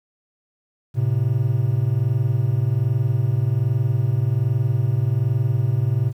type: tone pair together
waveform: triangle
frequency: 110.3 / 131.55 Hz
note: A2 / C3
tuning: +5 / +10 cents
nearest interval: minor third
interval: 305 cents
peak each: -18 dBFS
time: 0.94-6.13 s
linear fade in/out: 50 ms
effects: 9-bit